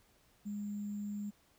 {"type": "tone with sample-and-hold", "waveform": "sine", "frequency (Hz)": 205.6, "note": "G#3", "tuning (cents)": -17, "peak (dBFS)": -37, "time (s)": [0.45, 1.31], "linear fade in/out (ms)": 20, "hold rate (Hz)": 7350, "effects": ["pink hiss -69 dBFS RMS until 1.58 s"]}